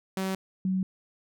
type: tone pair in turn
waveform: sawtooth / sine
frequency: 190.3 / 187.9 Hz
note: F#3 / F#3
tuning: +49 / +27 cents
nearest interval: unison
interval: 22 cents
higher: first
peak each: -24 dBFS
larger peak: neither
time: 0.17-0.35 / 0.65-0.83 s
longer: neither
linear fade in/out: 2 ms
effects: none